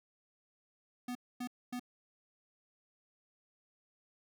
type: tone bursts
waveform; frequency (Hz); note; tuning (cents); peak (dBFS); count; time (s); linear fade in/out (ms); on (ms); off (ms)
square; 246.8; B3; -1; -38; 3; 1.08-1.796; 5; 72; 250
effects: none